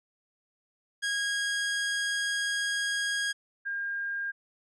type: tone pair in turn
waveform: sawtooth / sine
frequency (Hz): 1639 / 1609.9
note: G#6 / G6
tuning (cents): -23 / +46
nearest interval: unison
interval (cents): 31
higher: first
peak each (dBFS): -24 / -30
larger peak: first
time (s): 1.02-3.33 / 3.65-4.32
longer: first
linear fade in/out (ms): 20
effects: resampled to 22050 Hz